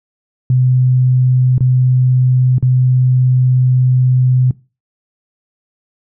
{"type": "tone with dropouts", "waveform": "sine", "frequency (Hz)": 127.4, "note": "C3", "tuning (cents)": -46, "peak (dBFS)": -8, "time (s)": [0.5, 4.51], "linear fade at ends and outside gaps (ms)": 2, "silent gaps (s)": [[1.581, 1.606], [2.583, 2.626]], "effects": ["noise-tail reverb RT60 0.3 s tail -21 dB re dry"]}